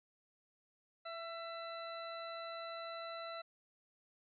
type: harmonic tone with a mistuned harmonic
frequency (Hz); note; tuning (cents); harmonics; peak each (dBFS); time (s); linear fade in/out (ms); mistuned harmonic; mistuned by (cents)
665; E5; +15; 1 / 2 / 3 / 4 / 6; -46 / -47 / -55 / -57 / -52; 1.05-3.42; 10; 2; +18
effects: none